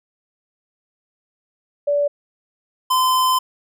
sine / square tone pair in turn, 578 / 1026.6 Hz, D5 / C6, -28 / -33 cents, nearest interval minor seventh, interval 995 cents, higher second, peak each -15 dBFS, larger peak neither, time 1.87-2.08 / 2.9-3.39 s, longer second, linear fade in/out 10 ms, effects none

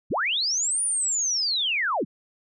sine linear two-way sweep, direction up then down, 34.65 to 9620 to 119 Hz, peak -22 dBFS, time 0.1-2.05 s, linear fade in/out 20 ms, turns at 0.83 s, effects none

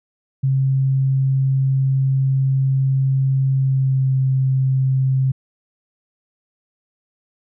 sine tone with pitch glide, 134.1 to 132.33 Hz, C3 to C3, +43 to +20 cents, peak -14 dBFS, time 0.43-5.32 s, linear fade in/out 10 ms, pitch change -23 cents, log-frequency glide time 3.54-4.14 s, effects none

